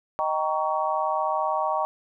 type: chord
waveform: sine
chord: Eb dominant seventh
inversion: none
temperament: just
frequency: 622.3 / 777.8 / 933.4 / 1120.1 Hz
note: Eb5 / G5 / Bb5 / Db6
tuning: 0 / -14 / +2 / +18 cents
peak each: -28 dBFS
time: 0.19-1.85 s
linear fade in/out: 0 ms
effects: none